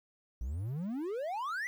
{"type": "exponential sweep", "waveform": "triangle", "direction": "up", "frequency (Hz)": [55, 2039], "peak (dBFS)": -32, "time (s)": [0.41, 1.67], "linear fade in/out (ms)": 0, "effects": ["11-bit"]}